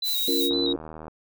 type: tone with vibrato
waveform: sine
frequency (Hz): 3900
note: B7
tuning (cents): -23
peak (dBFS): -25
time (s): 0.02-0.73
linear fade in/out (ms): 5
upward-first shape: square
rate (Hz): 3.9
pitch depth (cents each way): 43
type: noise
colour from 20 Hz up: violet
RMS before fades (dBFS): -29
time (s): 0.03-0.5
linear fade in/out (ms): 50
type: chord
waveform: sine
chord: Bb minor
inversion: first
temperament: equal with one note detuned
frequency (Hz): 279.4 / 349.2 / 466.2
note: Db4 / F4 / Bb4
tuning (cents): +14 / 0 / 0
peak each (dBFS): -27 / -27 / -29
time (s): 0.28-0.76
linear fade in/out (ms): 2
type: click train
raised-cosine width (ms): 1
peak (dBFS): -25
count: 46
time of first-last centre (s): 0.51-1.081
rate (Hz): 78.8
effects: none